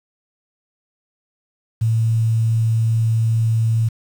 sine tone with quantisation, 112.8 Hz, A2, 44 cents sharp, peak -14 dBFS, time 1.81-3.89 s, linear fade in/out 10 ms, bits 7, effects none

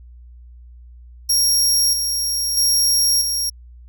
25% pulse tone with tremolo, 5588 Hz, F8, in tune, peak -9 dBFS, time 1.29-3.5 s, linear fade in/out 10 ms, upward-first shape square, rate 0.78 Hz, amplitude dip 45%, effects added 60 Hz sine -39 dBFS peak until 3.88 s

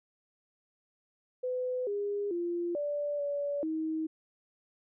sine tone with pitch steps, 504 / 407.6 / 345.9 / 583 / 573 / 317 Hz, B4 / G#4 / F4 / D5 / D5 / D#4, +35 / -32 / -17 / -13 / -43 / +32 cents, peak -30 dBFS, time 1.43-4.07 s, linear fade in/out 10 ms, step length 440 ms, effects none

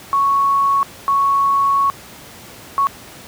sine tone bursts at uneven times, 1108.7 Hz, C#6, in tune, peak -12 dBFS, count 3, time 0.13-0.83 / 1.08-1.9 / 2.78-2.87 s, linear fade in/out 0 ms, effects pink hiss -38 dBFS RMS until 3.27 s + high-pass 80 Hz 12 dB/octave

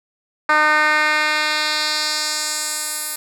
10% pulse tone with band-pass filter sweep, 304.5 Hz, D#4, 37 cents flat, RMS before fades -19 dBFS, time 0.49-3.16 s, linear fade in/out 5 ms, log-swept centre 1400 to 12000 Hz, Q 1.5, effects none

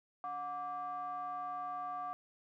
triangle ring-modulated tone, 220 Hz, A3, in tune, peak -33 dBFS, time 0.24-2.13 s, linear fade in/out 0 ms, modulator 946 Hz, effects none

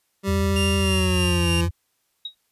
25% pulse tone with pitch glide, 195.6 to 170.28 Hz, G3 to F3, -4 to -44 cents, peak -18 dBFS, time 0.23-1.69 s, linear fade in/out 50 ms, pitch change -240 cents, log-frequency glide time 0.78-1.5 s
sine tone with vibrato, 85 Hz, F2, 46 cents flat, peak -21 dBFS, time 0.27-1.71 s, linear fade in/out 20 ms, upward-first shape triangle, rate 13 Hz, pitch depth 160 cents each way
40% pulse tone with tremolo, 2791 Hz, F7, 2 cents flat, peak -22 dBFS, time 0.56-1.61 s, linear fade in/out 2 ms, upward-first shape triangle, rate 3.3 Hz, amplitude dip 40%
sine tone with exponential decay, 3800 Hz, A#7, 33 cents sharp, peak -25 dBFS, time 2.25-2.35 s, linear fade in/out 5 ms, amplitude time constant 21 ms
effects white hiss -70 dBFS RMS until 2.51 s + resampled to 32000 Hz

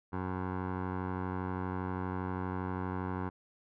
15% pulse tone with low-pass filter, 92.5 Hz, F#2, in tune, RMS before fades -36 dBFS, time 0.12-3.3 s, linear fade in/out 20 ms, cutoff 1200 Hz, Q 2.6, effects none

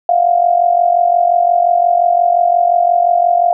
sine tone with amplitude modulation, 698.5 Hz, F5, in tune, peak -5 dBFS, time 0.09-3.53 s, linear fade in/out 2 ms, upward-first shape sine, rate 45.7 Hz, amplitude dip 75%, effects none

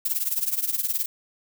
violet noise with tremolo, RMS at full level -22 dBFS, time 0.05-1.06 s, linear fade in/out 5 ms, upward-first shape triangle, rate 19 Hz, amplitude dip 90%, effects none

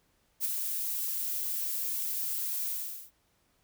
violet noise with ADSR envelope, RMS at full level -28 dBFS, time 0.4-3.11 s, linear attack 48 ms, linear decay 15 ms, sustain -5 dB, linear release 430 ms, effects pink hiss -71 dBFS RMS until 3.63 s

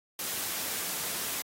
white noise, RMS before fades -34 dBFS, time 0.19-1.42 s, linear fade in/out 2 ms, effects high-pass 100 Hz 12 dB/octave + AAC 48 kbps

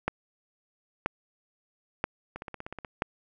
two click trains, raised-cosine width 0.5 ms, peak -23 / -11 dBFS, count 9 / 4, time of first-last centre 2.36-2.848 / 0.08-3.021 s, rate 16.4 / 1.02 Hz, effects none

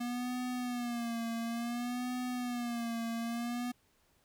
square tone with vibrato, 239.7 Hz, A#3, 48 cents sharp, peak -35 dBFS, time 0-3.72 s, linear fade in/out 10 ms, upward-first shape sine, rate 0.57 Hz, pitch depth 73 cents each way, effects pink hiss -71 dBFS RMS until 4.24 s

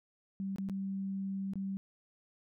sine tone with dropouts, 194.2 Hz, G3, 16 cents flat, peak -34 dBFS, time 0.4-1.77 s, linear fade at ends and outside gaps 0 ms, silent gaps 0.56-0.584 / 0.688-0.697 / 1.535-1.556 s, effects none

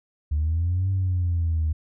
sine exponential two-way sweep, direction up then down, 73 to 96.7 to 77 Hz, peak -19 dBFS, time 0.31-1.73 s, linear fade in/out 10 ms, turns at 0.9 s, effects tanh soft clip ceiling -17 dBFS

